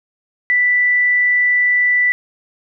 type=tone; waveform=sine; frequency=1975.5 Hz; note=B6; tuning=in tune; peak=-11 dBFS; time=0.5-2.12 s; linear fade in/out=0 ms; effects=none